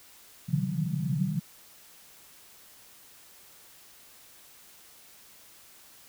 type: band-pass noise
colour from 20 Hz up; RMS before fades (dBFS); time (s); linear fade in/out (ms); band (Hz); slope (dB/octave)
pink; -29; 0.48-1.4; 10; 130 to 190; 96
effects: white hiss -54 dBFS RMS until 6.08 s